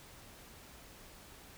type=silence; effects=pink hiss -55 dBFS RMS until 1.57 s